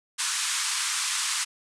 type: band-pass noise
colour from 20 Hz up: white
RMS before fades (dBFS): -28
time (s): 0.18-1.45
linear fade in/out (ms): 20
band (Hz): 970 to 9600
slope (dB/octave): 48
effects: none